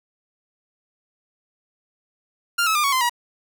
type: tone with pitch steps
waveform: sawtooth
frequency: 1396.9 / 1295.8 / 1202.1 / 1115.1 / 1034.5 / 959.6 Hz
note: F6 / E6 / D6 / C#6 / C6 / A#5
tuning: 0 / -30 / +40 / +10 / -20 / +50 cents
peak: -14 dBFS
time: 2.58-3.096 s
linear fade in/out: 10 ms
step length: 86 ms
effects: none